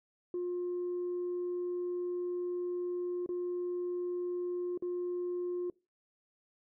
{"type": "tone with dropouts", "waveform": "sine", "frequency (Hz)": 355.3, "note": "F4", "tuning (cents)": 30, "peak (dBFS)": -31, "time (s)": [0.34, 5.7], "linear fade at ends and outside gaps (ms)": 2, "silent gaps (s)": [[3.262, 3.29], [4.776, 4.823]], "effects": ["noise-tail reverb RT60 0.3 s tail -25 dB re dry", "tanh soft clip ceiling -30 dBFS"]}